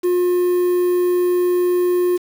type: tone with quantisation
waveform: triangle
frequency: 356.8 Hz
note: F4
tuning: 37 cents sharp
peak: -12 dBFS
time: 0.03-2.18 s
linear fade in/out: 20 ms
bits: 6
effects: none